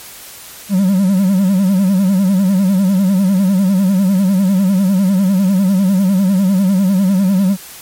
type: tone with vibrato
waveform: triangle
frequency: 191.4 Hz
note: G3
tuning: 41 cents flat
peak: -7 dBFS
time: 0.69-7.57 s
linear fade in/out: 50 ms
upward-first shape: sine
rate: 10 Hz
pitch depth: 100 cents each way
effects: white hiss -34 dBFS RMS until 7.81 s + MP3 64 kbps